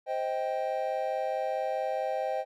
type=chord; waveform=triangle; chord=C minor; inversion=none; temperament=just; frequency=523.3 / 627.9 / 784.9 Hz; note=C5 / Eb5 / G5; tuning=0 / +16 / +2 cents; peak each=-31 dBFS; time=0.06-2.45 s; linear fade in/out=50 ms; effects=none